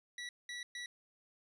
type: tone bursts at uneven times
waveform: 25% pulse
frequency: 1946 Hz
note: B6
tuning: 26 cents flat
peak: -38 dBFS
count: 3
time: 0.18-0.29 / 0.49-0.63 / 0.75-0.86 s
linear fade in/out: 2 ms
effects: resampled to 22050 Hz